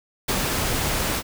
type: noise with ADSR envelope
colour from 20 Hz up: pink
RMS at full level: -21 dBFS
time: 0.28-1.23 s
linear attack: 11 ms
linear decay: 47 ms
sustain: -3 dB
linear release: 55 ms
effects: none